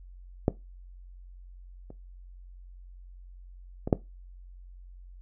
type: clicks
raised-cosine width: 2 ms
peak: -8 / -30 / -18 / -6 dBFS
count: 4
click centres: 0.481 / 1.904 / 3.875 / 3.928 s
effects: noise-tail reverb RT60 0.2 s tail -18 dB re dry + added 45 Hz sine -45 dBFS peak until 5.21 s